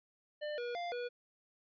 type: tone with pitch steps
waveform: square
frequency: 598 / 481.5 / 697 / 485.9 Hz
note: D5 / B4 / F5 / B4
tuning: +31 / -44 / -4 / -28 cents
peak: -38 dBFS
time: 0.41-1.09 s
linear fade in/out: 20 ms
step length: 170 ms
effects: resampled to 11025 Hz